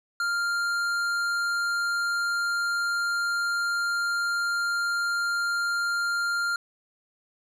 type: tone with tanh clipping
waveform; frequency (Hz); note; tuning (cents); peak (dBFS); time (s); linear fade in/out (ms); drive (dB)
sine; 1396.9; F6; 0; -26; 0.2-6.56; 2; 13
effects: none